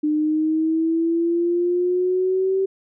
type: exponential sweep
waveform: sine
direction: up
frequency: 300.6 to 386.6 Hz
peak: -17 dBFS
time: 0.03-2.66 s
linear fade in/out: 10 ms
effects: none